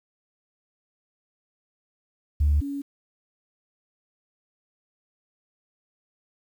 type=tone pair in turn; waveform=sine; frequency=73.42 / 281.1 Hz; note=D2 / C#4; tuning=0 / +24 cents; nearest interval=octave + major seventh; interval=2324 cents; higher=second; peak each=-16 / -28 dBFS; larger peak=first; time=2.4-2.61 / 2.61-2.82 s; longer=neither; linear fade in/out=10 ms; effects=tanh soft clip ceiling -14 dBFS + 9-bit